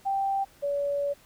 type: tone pair in turn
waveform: sine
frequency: 784 / 569.3 Hz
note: G5 / C#5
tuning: 0 / +46 cents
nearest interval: tritone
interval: 554 cents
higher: first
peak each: -24 / -25 dBFS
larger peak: first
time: 0.05-0.45 / 0.62-1.14 s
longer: second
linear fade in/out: 20 ms
effects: pink hiss -57 dBFS RMS until 1.25 s